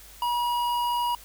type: tone with notch filter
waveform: square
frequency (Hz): 962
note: B5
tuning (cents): -46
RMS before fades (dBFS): -26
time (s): 0.22-1.15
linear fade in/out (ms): 2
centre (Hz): 7300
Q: 0.7
effects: added 50 Hz sine -51 dBFS peak until 1.24 s + white hiss -49 dBFS RMS until 1.24 s